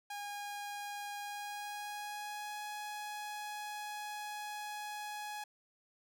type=tone with pitch glide; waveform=sawtooth; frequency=818 to 837.6 Hz; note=G#5 to G#5; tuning=-26 to +15 cents; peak=-37 dBFS; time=0.1-5.44 s; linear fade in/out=5 ms; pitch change=+41 cents; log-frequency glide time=1.2-2.6 s; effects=none